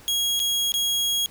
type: tone with dropouts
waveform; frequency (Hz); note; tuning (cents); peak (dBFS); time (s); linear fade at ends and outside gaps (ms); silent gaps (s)
sawtooth; 3300; G#7; -12; -18; 0.08-1.26; 0; 0.394-0.4 / 0.72-0.74
effects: pink hiss -49 dBFS RMS until 1.3 s